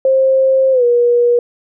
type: tone with pitch glide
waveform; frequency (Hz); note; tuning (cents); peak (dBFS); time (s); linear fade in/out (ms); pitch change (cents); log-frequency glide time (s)
sine; 530 to 480.4; C5 to B4; +22 to -48; -8; 0.05-1.39; 2; -170; 0.72-0.84
effects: none